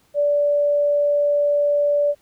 sine tone, 581 Hz, D5, 19 cents flat, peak -15 dBFS, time 0.14-2.15 s, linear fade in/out 50 ms, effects pink hiss -60 dBFS RMS until 2.21 s

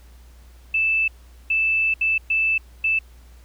sine tone bursts at uneven times, 2637 Hz, E7, in tune, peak -17 dBFS, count 5, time 0.74-1.08 / 1.5-1.94 / 2.01-2.18 / 2.3-2.58 / 2.84-2.99 s, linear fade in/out 5 ms, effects added 60 Hz sine -44 dBFS peak until 3.44 s + pink hiss -56 dBFS RMS until 3.44 s

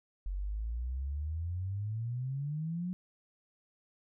sine exponential sweep, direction up, 45.02 to 185 Hz, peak -33 dBFS, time 0.26-2.93 s, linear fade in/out 0 ms, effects none

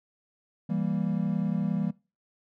triangle chord, E diminished, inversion none, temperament equal, 164.81 / 196 / 233.1 Hz, E3 / G3 / Bb3, 0 / 0 / 0 cents, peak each -28 / -27 / -30 dBFS, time 0.69-1.91 s, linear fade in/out 10 ms, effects noise-tail reverb RT60 0.3 s tail -21 dB re dry

